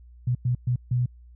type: tone bursts at uneven times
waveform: sine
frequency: 123.47 Hz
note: B2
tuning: in tune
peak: -20 dBFS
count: 4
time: 0.27-0.35 / 0.45-0.55 / 0.67-0.76 / 0.91-1.06 s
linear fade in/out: 5 ms
effects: added 60 Hz sine -46 dBFS peak until 1.35 s